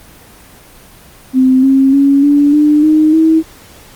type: tone with pitch steps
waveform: sine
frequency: 259.4 / 268.7 / 278.3 / 288.3 / 298.7 / 309.4 / 320.5 Hz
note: C4 / C4 / C#4 / D4 / D4 / D#4 / E4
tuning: -15 / +46 / +7 / -32 / +29 / -10 / -49 cents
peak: -5 dBFS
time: 1.33-3.43 s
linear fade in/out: 50 ms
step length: 300 ms
effects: pink hiss -39 dBFS RMS until 3.95 s + Opus 24 kbps